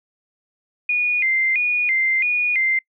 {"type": "tone with vibrato", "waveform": "sine", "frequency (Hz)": 2263, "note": "C#7", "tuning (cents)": 35, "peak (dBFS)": -16, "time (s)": [0.89, 2.79], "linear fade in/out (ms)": 5, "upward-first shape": "square", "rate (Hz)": 1.5, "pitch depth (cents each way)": 140, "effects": ["noise-tail reverb RT60 0.1 s tail -25 dB re dry"]}